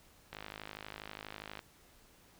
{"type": "click train", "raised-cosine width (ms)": 0.3, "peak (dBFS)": -27, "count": 67, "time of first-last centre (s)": [0.33, 1.592], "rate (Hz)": 52.3, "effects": ["pink hiss -63 dBFS RMS until 2.39 s"]}